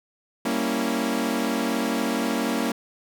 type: chord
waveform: sawtooth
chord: G diminished seventh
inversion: none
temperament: equal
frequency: 196 / 233.1 / 277.2 / 329.6 Hz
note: G3 / Bb3 / Db4 / Fb4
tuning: 0 / 0 / 0 / 0 cents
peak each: -28 / -22 / -24 / -27 dBFS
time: 0.45-2.72 s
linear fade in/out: 5 ms
effects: none